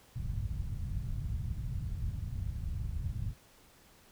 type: low-pass noise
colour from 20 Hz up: white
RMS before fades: -36 dBFS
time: 0.15-3.34 s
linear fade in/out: 20 ms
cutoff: 120 Hz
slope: 24 dB/octave
effects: pink hiss -61 dBFS RMS until 4.11 s